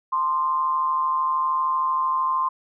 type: tone with amplitude modulation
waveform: sine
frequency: 1046.5 Hz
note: C6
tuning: in tune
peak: -17 dBFS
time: 0.12-2.49 s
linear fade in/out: 10 ms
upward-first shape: sine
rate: 153 Hz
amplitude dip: 55%
effects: none